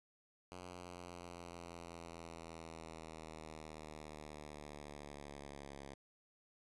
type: linear sweep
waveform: 5% pulse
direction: down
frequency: 89.9 to 69.3 Hz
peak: -38 dBFS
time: 0.52-5.94 s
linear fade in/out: 0 ms
effects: resampled to 24000 Hz